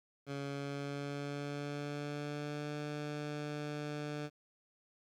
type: tone with pitch glide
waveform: 15% pulse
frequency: 140.4 to 148.32 Hz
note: C#3 to D3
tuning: +22 to +17 cents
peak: -32 dBFS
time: 0.26-4.3 s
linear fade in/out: 50 ms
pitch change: +95 cents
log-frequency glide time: 0.46-2.75 s
effects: low-pass 6000 Hz 12 dB/octave + 11-bit